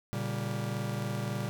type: chord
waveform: 45% pulse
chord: G diminished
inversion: first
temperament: just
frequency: 117.6 / 141.12 / 196 Hz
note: Bb2 / Db3 / G3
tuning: +16 / +31 / 0 cents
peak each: -35 / -37 / -37 dBFS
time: 0.13-1.49 s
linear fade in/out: 0 ms
effects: none